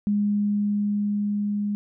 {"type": "tone with level ramp", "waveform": "sine", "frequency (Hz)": 205.8, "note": "G#3", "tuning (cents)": -16, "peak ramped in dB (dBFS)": [-19, -23], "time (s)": [0.07, 1.75], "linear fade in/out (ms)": 0, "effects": []}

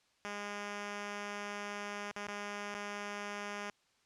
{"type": "tone with dropouts", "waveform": "5% pulse", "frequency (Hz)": 204.8, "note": "G#3", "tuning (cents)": -24, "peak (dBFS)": -28, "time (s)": [0.25, 3.7], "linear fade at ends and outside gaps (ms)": 0, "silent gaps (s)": [[2.114, 2.164], [2.271, 2.282], [2.742, 2.75]], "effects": ["white hiss -72 dBFS RMS until 4.05 s", "low-pass 6000 Hz 12 dB/octave"]}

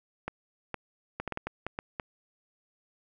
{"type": "clicks", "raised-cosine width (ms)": 0.5, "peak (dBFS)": -18, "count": 10, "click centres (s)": [0.28, 0.743, 1.2, 1.277, 1.323, 1.374, 1.47, 1.666, 1.789, 1.998], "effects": []}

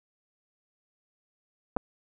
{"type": "clicks", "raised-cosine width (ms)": 1, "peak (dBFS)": -15, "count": 2, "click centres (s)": [1.765, 1.769], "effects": []}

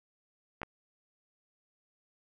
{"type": "clicks", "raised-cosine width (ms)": 0.5, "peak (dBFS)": -22, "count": 2, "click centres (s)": [0.617, 0.632], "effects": []}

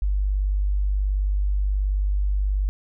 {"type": "tone", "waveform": "sine", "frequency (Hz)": 49.32, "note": "G1", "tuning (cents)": 11, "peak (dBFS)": -19, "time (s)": [0.02, 2.69], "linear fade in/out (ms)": 0, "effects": []}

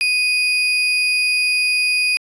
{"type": "tone with sample-and-hold", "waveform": "sine", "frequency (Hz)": 2489, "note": "D#7", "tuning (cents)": 0, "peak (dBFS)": -14, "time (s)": [0.01, 2.17], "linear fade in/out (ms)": 0, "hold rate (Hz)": 7350, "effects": ["resampled to 22050 Hz"]}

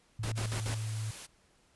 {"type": "tone with pitch glide", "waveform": "sine", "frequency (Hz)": [110, 108.99], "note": ["A2", "A2"], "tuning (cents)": [0, -16], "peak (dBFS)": -33, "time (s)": [0.19, 1.11], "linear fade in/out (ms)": 5, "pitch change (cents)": -16, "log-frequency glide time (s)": [0.74, 0.97]}
{"type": "noise bursts", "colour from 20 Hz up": "pink", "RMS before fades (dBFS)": -38, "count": 4, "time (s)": [0.23, 0.746], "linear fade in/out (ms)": 5, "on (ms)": 90, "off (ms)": 52}
{"type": "noise", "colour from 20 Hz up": "white", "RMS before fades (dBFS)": -45, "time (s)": [0.35, 1.27], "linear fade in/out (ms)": 20}
{"effects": ["pink hiss -67 dBFS RMS until 1.75 s", "resampled to 24000 Hz"]}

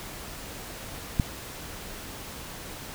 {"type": "click", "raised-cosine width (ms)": 5, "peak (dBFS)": -9, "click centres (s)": 1.198, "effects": ["pink hiss -40 dBFS RMS until 2.94 s"]}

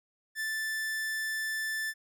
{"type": "tone", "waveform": "45% pulse", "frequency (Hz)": 1760, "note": "A6", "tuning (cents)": 0, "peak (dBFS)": -31, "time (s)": [0.35, 1.94], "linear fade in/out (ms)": 50, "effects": []}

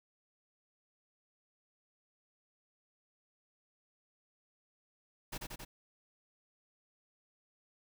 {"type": "noise with echo", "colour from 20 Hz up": "pink", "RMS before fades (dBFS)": -41, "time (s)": [5.32, 5.38], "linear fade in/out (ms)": 10, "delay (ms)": 90, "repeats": 3, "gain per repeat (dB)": -2, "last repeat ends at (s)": 5.65, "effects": []}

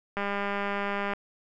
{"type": "click train", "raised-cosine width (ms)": 0.5, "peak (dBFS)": -16, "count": 195, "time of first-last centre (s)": [0.17, 1.135], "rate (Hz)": 201, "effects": []}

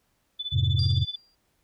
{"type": "tone with tremolo", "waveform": "sine", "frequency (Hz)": 3491, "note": "A7", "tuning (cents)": -14, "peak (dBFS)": -27, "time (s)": [0.39, 1.16], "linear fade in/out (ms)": 10, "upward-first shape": "sine", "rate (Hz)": 16, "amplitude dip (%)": 90}
{"type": "chord", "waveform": "sine", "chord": "F minor", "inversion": "none", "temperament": "just", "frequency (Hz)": [87.31, 104.77, 130.96], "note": ["F2", "Ab2", "C3"], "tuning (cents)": [0, 16, 2], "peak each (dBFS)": -24, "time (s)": [0.52, 1.05], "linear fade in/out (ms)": 20}
{"type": "tone with exponential decay", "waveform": "sine", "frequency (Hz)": 4762, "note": "D8", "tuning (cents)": 23, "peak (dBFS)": -26, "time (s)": [0.79, 1.35], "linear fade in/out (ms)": 2, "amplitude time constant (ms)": 120}
{"effects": ["tanh soft clip ceiling -13 dBFS", "pink hiss -71 dBFS RMS until 1.63 s"]}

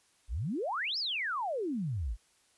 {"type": "exponential two-way sweep", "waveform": "sine", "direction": "up then down", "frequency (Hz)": [44.86, 5410, 44.86], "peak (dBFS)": -31, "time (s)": [0.28, 2.17], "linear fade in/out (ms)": 50, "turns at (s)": 0.98, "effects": ["white hiss -68 dBFS RMS until 2.57 s", "resampled to 24000 Hz"]}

